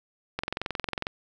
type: click train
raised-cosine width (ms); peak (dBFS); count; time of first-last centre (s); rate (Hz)
0.3; -13; 16; 0.39-1.069; 22.1
effects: none